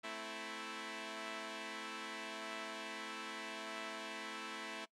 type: chord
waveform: 5% pulse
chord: A minor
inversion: none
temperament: equal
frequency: 220 / 261.6 / 329.6 Hz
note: A3 / C4 / E4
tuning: 0 / 0 / 0 cents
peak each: -36 / -40 / -35 dBFS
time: 0.03-4.86 s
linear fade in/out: 20 ms
effects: noise-tail reverb RT60 0.1 s tail -22 dB re dry + low-pass 7000 Hz 12 dB/octave